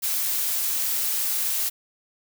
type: noise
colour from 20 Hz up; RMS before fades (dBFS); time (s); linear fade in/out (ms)
blue; -25; 0.02-1.7; 20
effects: none